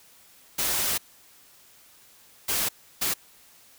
white noise bursts at uneven times, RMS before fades -26 dBFS, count 3, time 0.58-0.98 / 2.48-2.69 / 3.01-3.14 s, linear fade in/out 10 ms, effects white hiss -55 dBFS RMS until 3.78 s

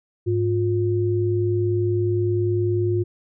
sine tone pair together, 104.52 / 354.2 Hz, G#2 / F4, +12 / +24 cents, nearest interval octave + major sixth, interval 2112 cents, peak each -21 dBFS, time 0.26-3.04 s, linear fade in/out 20 ms, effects none

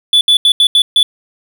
triangle tone bursts at uneven times, 3460 Hz, A7, 30 cents flat, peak -4 dBFS, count 6, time 0.13-0.21 / 0.28-0.37 / 0.45-0.52 / 0.6-0.67 / 0.75-0.82 / 0.96-1.03 s, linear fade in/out 2 ms, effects 7-bit

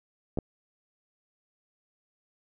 clicks, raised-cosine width 2 ms, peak -19 / -15 dBFS, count 2, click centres 0.374 / 0.387 s, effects none

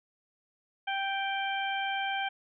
harmonic tone, 784 Hz, G5, in tune, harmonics 1 / 2 / 3 / 4, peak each -32 / -35 / -37 / -38 dBFS, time 0.87-2.29 s, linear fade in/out 10 ms, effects none

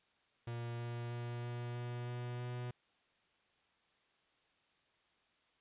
45% pulse tone with pitch steps, 118.2 / 118.95 / 119.71 / 120.47 / 121.24 / 122.02 / 122.79 Hz, A#2 / A#2 / A#2 / B2 / B2 / B2 / B2, +24 / +35 / +46 / -43 / -32 / -20 / -10 cents, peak -40 dBFS, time 0.47-2.71 s, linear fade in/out 5 ms, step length 320 ms, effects white hiss -74 dBFS RMS until 5.6 s + resampled to 8000 Hz

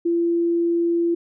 sine tone, 340.1 Hz, F4, 46 cents flat, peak -17 dBFS, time 0.05-1.15 s, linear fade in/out 10 ms, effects none

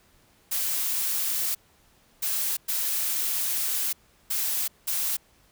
blue noise bursts at uneven times, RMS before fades -27 dBFS, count 5, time 0.51-1.55 / 2.22-2.57 / 2.68-3.93 / 4.3-4.68 / 4.87-5.17 s, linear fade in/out 10 ms, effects pink hiss -61 dBFS RMS until 5.51 s

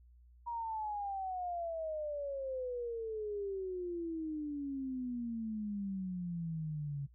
sine exponential sweep, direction down, 956 to 138.4 Hz, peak -36 dBFS, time 0.46-7.07 s, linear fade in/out 20 ms, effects noise-tail reverb RT60 0.1 s tail -21 dB re dry + added 60 Hz sine -58 dBFS peak until 7.14 s

